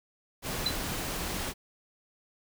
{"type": "noise", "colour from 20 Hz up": "pink", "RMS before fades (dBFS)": -34, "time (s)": [0.42, 1.54], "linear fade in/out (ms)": 50}
{"type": "tone with exponential decay", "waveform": "sine", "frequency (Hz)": 4027, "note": "B7", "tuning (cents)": 33, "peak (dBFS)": -22, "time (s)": [0.66, 0.75], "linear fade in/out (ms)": 5, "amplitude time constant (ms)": 19}
{"effects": []}